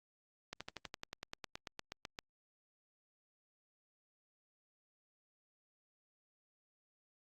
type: slowing click train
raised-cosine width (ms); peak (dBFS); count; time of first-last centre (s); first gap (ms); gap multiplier
0.2; -25; 17; 0.53-2.189; 76; 1.04
effects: Opus 48 kbps